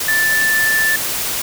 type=tone in noise; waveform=sine; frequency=1760 Hz; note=A6; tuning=in tune; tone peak=-13 dBFS; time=0.08-0.96 s; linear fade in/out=5 ms; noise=white; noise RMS=-21 dBFS; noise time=0-1.42 s; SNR=+5 dB; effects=none